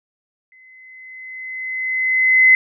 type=tone with exponential growth; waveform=sine; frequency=2041 Hz; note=C7; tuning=44 cents flat; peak=-6 dBFS; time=0.52-2.55 s; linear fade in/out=1 ms; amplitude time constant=440 ms; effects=none